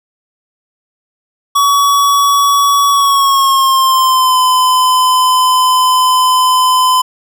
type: tone with pitch glide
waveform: square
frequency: 1130 to 1018.4 Hz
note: C#6 to C6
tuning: +33 to -47 cents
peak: -8 dBFS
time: 1.55-7.02 s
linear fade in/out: 10 ms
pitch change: -180 cents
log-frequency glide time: 2.89-4.39 s
effects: none